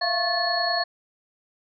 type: tone cluster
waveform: sine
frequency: 667 / 697 / 1094 / 1744 / 4342 Hz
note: E5 / F5 / C#6 / A6 / C#8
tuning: +20 / -4 / -23 / -16 / -37 cents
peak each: -31 / -26 / -32 / -28 / -26 dBFS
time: 0.01-0.84 s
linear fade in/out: 10 ms
effects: none

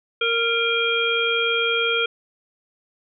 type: harmonic tone with a mistuned harmonic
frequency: 462.9 Hz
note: A#4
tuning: 12 cents flat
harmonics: 1 / 3 / 5 / 7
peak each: -24 / -24 / -24 / -24 dBFS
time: 0.21-2.06 s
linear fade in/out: 5 ms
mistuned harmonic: 5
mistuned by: +56 cents
effects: none

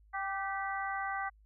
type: harmonic tone with a mistuned harmonic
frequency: 392 Hz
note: G4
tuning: in tune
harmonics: 2 / 3 / 4 / 5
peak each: -37 / -39 / -40 / -41 dBFS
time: 0.13-1.3 s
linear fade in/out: 20 ms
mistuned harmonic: 4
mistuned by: -32 cents
effects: added 52 Hz sine -59 dBFS peak until 1.45 s

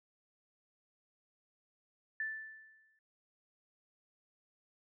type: tone with exponential decay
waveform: sine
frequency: 1760 Hz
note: A6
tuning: in tune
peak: -33 dBFS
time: 2.2-2.99 s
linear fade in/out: 2 ms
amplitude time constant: 170 ms
effects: none

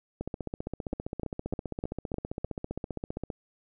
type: two click trains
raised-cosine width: 2 ms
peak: -20 / -18 dBFS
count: 48 / 6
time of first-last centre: 0.21-3.302 / 0.93-2.445 s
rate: 15.2 / 3.3 Hz
effects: none

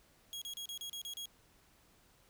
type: tone bursts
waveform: sawtooth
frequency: 3300 Hz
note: G#7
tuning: 12 cents flat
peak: -38 dBFS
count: 8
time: 0.33-1.256 s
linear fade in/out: 0 ms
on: 86 ms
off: 34 ms
effects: pink hiss -67 dBFS RMS until 2.29 s

